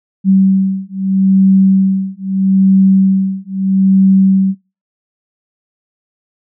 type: beating tone pair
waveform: sine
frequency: 191.6 / 192.38 Hz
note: G3 / G3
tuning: -39 / -32 cents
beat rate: 0.78 Hz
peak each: -11 dBFS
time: 0.24-4.55 s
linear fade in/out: 50 ms
effects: noise-tail reverb RT60 0.3 s tail -25 dB re dry